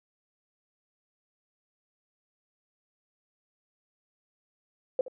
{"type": "tone with echo", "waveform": "sine", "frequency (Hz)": 515, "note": "C5", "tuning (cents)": -28, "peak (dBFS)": -21, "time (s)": [4.99, 5.01], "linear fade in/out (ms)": 2, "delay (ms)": 72, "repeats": 1, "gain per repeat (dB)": -15, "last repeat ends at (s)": 5.082, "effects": []}